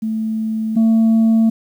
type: tone pair in turn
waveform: sine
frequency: 220 / 224.4 Hz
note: A3 / A3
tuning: 0 / +34 cents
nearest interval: unison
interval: 34 cents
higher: second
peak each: -17 / -7 dBFS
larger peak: second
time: 0.02-0.76 / 0.76-1.5 s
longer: neither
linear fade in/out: 10 ms
effects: tanh soft clip ceiling -9 dBFS + 8-bit